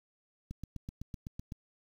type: click train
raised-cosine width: 5 ms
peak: -28 dBFS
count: 9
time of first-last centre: 0.51-1.521 s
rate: 7.91 Hz
effects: 9-bit